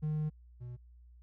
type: tone pair in turn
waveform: triangle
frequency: 153 / 122.17 Hz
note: D#3 / B2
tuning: -29 / -18 cents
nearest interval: major third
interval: 389 cents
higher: first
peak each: -28 / -39 dBFS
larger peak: first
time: 0.02-0.3 / 0.6-0.77 s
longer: first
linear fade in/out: 20 ms
effects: tanh soft clip ceiling -24 dBFS + added 60 Hz sine -54 dBFS peak until 1.22 s